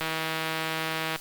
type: click train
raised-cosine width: 0.3 ms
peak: -13 dBFS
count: 185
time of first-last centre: 0.01-1.16 s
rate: 160 Hz
effects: white hiss -43 dBFS RMS until 1.2 s + Opus 48 kbps